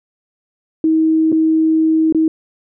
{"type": "tone with dropouts", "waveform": "sine", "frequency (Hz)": 318.5, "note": "D#4", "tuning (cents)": 41, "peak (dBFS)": -10, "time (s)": [0.84, 2.28], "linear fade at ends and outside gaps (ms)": 2, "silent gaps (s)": [[1.319, 1.325], [2.125, 2.147]], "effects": []}